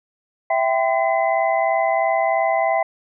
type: tone cluster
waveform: sine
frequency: 659 / 782 / 1024 / 2031 Hz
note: E5 / G5 / C6 / B6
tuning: -1 / -4 / -38 / +48 cents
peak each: -19 / -20 / -27 / -26 dBFS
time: 0.5-2.83 s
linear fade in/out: 5 ms
effects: none